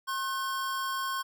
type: tone pair together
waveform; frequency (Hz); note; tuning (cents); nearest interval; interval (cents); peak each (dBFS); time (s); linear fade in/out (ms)
square; 1073.5 / 1512; C6 / F#6; +44 / +37; tritone; 593; -32 / -37; 0.07-1.23; 20
effects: none